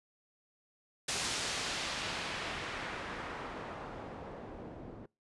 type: noise with low-pass filter sweep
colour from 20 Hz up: white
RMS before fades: -40 dBFS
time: 1.08-5.06 s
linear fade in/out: 5 ms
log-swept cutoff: 7600 to 380 Hz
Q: 0.81
effects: noise-tail reverb RT60 0.3 s tail -26 dB re dry + resampled to 24000 Hz